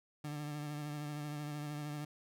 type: tone with vibrato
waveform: 30% pulse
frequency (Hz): 148.2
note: D3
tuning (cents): +16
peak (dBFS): -37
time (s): 0.24-2.05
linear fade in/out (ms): 5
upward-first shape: triangle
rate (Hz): 13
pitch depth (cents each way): 35
effects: none